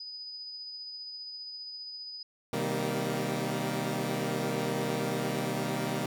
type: tone with tremolo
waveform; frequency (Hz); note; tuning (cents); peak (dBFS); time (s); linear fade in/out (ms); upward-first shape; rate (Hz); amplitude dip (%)
sine; 4980; D#8; +1; -38; 0-2.23; 5; triangle; 15; 30
type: chord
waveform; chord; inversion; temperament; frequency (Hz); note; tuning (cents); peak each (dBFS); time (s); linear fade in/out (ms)
15% pulse; C minor seventh; none; equal with one note detuned; 127.75 / 155.56 / 196 / 233.1; C3 / Eb3 / G3 / Bb3; -41 / 0 / 0 / 0; -29; 2.53-6.06; 2
effects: none